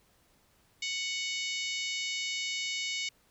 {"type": "harmonic tone", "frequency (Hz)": 740, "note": "F#5", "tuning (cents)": 0, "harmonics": [3, 4, 5, 6, 7, 8, 9, 10], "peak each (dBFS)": [-36, -38, -40, -42, -43, -44, -45, -46], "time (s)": [0.82, 3.09], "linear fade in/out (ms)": 5, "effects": ["pink hiss -67 dBFS RMS until 3.3 s"]}